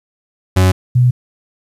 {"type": "tone pair in turn", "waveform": ["40% pulse", "sine"], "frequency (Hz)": [92.8, 124.24], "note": ["F#2", "B2"], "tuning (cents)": [6, 11], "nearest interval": "perfect fourth", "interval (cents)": 505, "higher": "second", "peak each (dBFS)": -7, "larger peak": "neither", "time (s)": [[0.56, 0.72], [0.95, 1.11]], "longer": "neither", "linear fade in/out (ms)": 10, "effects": ["resampled to 32000 Hz", "8-bit"]}